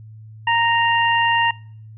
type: harmonic tone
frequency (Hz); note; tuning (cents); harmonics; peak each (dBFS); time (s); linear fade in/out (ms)
930; A#5; -4; 1 / 2 / 3; -17 / -20 / -22; 0.47-1.51; 5
effects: noise-tail reverb RT60 0.6 s tail -25 dB re dry + added 109 Hz sine -37 dBFS peak until 1.97 s